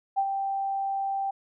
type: tone with ADSR envelope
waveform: sine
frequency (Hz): 784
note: G5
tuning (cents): 0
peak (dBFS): -20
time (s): 0.16-1.31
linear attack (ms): 25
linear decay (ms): 60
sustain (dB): -6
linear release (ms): 9
effects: none